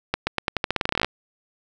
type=accelerating click train; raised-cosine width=0.3 ms; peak=-5 dBFS; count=18; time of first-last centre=0.14-1.046 s; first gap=130 ms; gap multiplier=0.87; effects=none